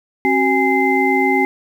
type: tone cluster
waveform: sine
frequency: 268.1 / 376 / 824 / 2076 Hz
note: C4 / F#4 / G#5 / C7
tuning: +42 / +28 / -14 / -14 cents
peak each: -18 dBFS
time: 0.25-1.45 s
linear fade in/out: 0 ms
effects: 7-bit